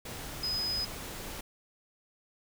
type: tone in noise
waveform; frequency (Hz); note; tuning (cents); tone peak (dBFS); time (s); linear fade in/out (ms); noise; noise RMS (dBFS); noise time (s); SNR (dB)
sine; 5030; D#8; +18; -30; 0.43-0.85; 5; pink; -41; 0.05-1.41; +8
effects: none